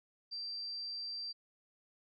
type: tone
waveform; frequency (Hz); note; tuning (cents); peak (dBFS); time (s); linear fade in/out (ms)
sine; 4699; D8; 0; -39; 0.31-1.33; 20
effects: none